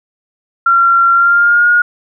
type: tone with pitch glide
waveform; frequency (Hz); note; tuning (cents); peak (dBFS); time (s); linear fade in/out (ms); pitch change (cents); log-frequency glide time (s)
sine; 1372 to 1434.4; F6 to F6; -31 to +46; -6; 0.66-1.82; 5; +77; 1.12-1.69
effects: none